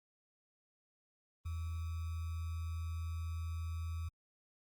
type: tone with sample-and-hold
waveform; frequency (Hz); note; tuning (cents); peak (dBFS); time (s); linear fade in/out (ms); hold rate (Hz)
sine; 82.41; E2; 0; -37; 1.45-4.09; 10; 1225
effects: Opus 32 kbps